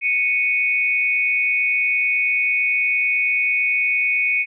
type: tone pair together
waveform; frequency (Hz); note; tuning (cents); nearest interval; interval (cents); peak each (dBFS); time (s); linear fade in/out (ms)
sine; 2217 / 2488; C#7 / D#7; 0 / -1; major second; 199; -19; 0.01-4.46; 50
effects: none